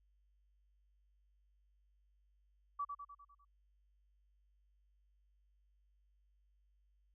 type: tone with echo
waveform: sine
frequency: 1149 Hz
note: D6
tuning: 38 cents flat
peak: -36 dBFS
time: 2.79-2.85 s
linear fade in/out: 10 ms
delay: 100 ms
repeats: 6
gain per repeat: -5 dB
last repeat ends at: 3.45 s
effects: added 50 Hz sine -70 dBFS peak until 7.14 s